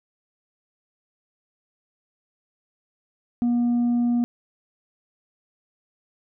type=tone with tanh clipping; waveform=sine; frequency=239.9 Hz; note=A#3; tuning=50 cents sharp; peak=-19 dBFS; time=3.42-4.24 s; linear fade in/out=0 ms; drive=2 dB; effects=none